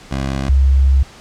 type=tone pair in turn; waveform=15% pulse / sine; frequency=67.4 / 67.4 Hz; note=C#2 / C#2; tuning=-48 / -48 cents; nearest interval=unison; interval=0 cents; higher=neither; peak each=-12 / -8 dBFS; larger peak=second; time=0.11-0.49 / 0.49-1.03 s; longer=second; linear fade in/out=5 ms; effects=pink hiss -40 dBFS RMS until 1.2 s + low-pass 7000 Hz 12 dB/octave